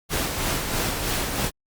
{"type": "noise with tremolo", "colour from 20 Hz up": "pink", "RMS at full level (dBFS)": -24, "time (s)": [0.09, 1.51], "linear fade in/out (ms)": 50, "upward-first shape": "sine", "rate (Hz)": 3.1, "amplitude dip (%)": 40, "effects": ["Opus 48 kbps"]}